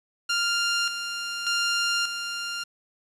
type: tone with tremolo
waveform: 15% pulse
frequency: 1396.9 Hz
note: F6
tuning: in tune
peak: -16 dBFS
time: 0.29-2.64 s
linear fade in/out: 10 ms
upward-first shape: square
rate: 0.85 Hz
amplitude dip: 55%
effects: resampled to 24000 Hz + 8-bit